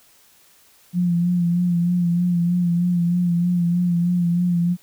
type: tone with vibrato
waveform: sine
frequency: 174.61 Hz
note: F3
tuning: in tune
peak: -16 dBFS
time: 0.93-4.77 s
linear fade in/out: 50 ms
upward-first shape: sine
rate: 3.2 Hz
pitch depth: 36 cents each way
effects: white hiss -54 dBFS RMS until 4.82 s